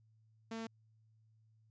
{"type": "tone", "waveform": "sawtooth", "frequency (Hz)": 225.7, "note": "A3", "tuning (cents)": 44, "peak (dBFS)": -37, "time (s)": [0.51, 0.67], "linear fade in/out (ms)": 5, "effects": ["added 110 Hz sine -66 dBFS peak until 1.7 s", "resampled to 16000 Hz"]}